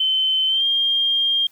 sine tone with pitch glide, 3069 to 3209 Hz, G7 to G7, -37 to +40 cents, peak -16 dBFS, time 0-1.47 s, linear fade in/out 5 ms, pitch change +77 cents, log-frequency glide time 0.48-0.65 s, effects white hiss -56 dBFS RMS until 1.51 s

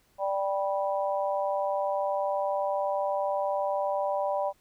sine chord, G major, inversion second, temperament just, 588 / 784 / 980 Hz, D5 / G5 / B5, +2 / 0 / -14 cents, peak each -28 / -31 / -33 dBFS, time 0.18-4.53 s, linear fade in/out 50 ms, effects pink hiss -66 dBFS RMS until 4.6 s

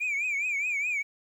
sine tone with vibrato, 2358 Hz, D7, 6 cents sharp, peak -24 dBFS, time 0-1.03 s, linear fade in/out 20 ms, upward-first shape triangle, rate 4.8 Hz, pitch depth 140 cents each way, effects tanh soft clip ceiling -25 dBFS + 10-bit

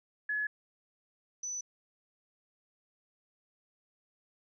sine tone pair in turn, 1700 / 5983 Hz, G#6 / F#8, +40 / +18 cents, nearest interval octave + minor seventh, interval 2178 cents, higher second, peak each -30 / -35 dBFS, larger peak first, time 0.29-0.47 / 1.43-1.61 s, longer neither, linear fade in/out 5 ms, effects none

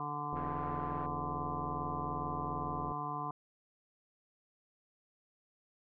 harmonic tone, 146.8 Hz, D3, in tune, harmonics 1 / 2 / 3 / 5 / 6 / 7 / 8, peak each -44 / -47 / -50 / -43 / -49 / -39 / -44 dBFS, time 0-3.31 s, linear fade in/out 2 ms
click train, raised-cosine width 2 ms, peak -31 dBFS, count 220, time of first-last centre 0.33-2.919 s, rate 84.6 Hz
white low-pass noise, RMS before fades -49 dBFS, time 0.35-1.07 s, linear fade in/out 20 ms, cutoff 1500 Hz, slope 24 dB/octave
effects none

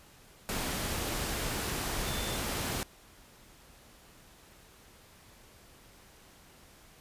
sine tone in noise, 3543 Hz, A7, 11 cents sharp, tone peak -42 dBFS, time 2.07-2.36 s, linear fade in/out 0 ms, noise pink, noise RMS -34 dBFS, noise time 0.49-2.83 s, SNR -11 dB, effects pink hiss -57 dBFS RMS until 7 s + resampled to 32000 Hz

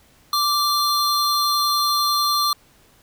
square tone pair together, 1171 / 4180 Hz, D6 / C8, -5 / -2 cents, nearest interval octave + minor seventh, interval 2203 cents, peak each -20 / -22 dBFS, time 0.33-2.53 s, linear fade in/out 2 ms, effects pink hiss -55 dBFS RMS until 3.02 s

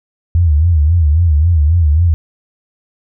sine tone with vibrato, 80 Hz, D#2, 49 cents sharp, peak -7 dBFS, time 0.35-2.14 s, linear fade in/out 0 ms, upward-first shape sine, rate 3.7 Hz, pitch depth 160 cents each way, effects none

